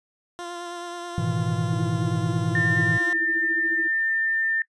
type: tone with vibrato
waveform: 15% pulse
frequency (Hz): 347.7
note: F4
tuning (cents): -8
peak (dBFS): -26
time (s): 0.39-3.13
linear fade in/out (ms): 0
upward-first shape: sine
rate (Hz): 9.3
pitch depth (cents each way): 19
type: chord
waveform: triangle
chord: E major seventh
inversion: first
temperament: equal with one note detuned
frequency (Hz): 106.56 / 123.47 / 155.56 / 164.81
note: G#2 / B2 / D#3 / E3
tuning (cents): +45 / 0 / 0 / 0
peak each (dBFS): -26 / -26 / -29 / -25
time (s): 1.18-2.98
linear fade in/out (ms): 0
type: tone with tremolo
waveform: sine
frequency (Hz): 329.6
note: E4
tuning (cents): 0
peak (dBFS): -27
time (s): 1.71-3.88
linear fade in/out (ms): 20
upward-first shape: triangle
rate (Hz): 14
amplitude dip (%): 100
type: tone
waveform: sine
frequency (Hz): 1797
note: A6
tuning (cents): +36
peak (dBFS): -21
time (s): 2.55-4.62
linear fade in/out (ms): 2
effects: noise-tail reverb RT60 0.1 s tail -22 dB re dry + resampled to 22050 Hz